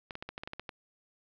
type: clicks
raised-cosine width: 0.3 ms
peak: -23 dBFS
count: 10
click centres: 0.108 / 0.154 / 0.225 / 0.29 / 0.379 / 0.435 / 0.475 / 0.534 / 0.596 / 0.692 s
effects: low-pass 5000 Hz 12 dB/octave + 10-bit